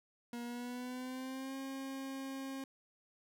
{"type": "tone with pitch glide", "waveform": "40% pulse", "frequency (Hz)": [238.4, 269.1], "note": ["A#3", "C4"], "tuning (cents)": [39, 49], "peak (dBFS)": -40, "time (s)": [0.33, 2.64], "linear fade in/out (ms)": 2, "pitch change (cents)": 210, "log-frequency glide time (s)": [0.43, 1.55], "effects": []}